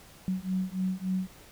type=beating tone pair; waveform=sine; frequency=185 / 188.5 Hz; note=F#3 / F#3; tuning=0 / +32 cents; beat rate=3.5 Hz; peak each=-31 dBFS; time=0.28-1.27 s; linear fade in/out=0 ms; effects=pink hiss -53 dBFS RMS until 1.51 s